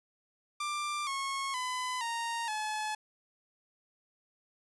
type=tone with pitch steps; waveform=sawtooth; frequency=1184 / 1092 / 1007.2 / 928.9 / 856.8 Hz; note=D6 / C#6 / B5 / A#5 / A5; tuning=+14 / -26 / +34 / -6 / -46 cents; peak=-29 dBFS; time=0.6-2.95 s; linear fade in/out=5 ms; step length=470 ms; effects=resampled to 24000 Hz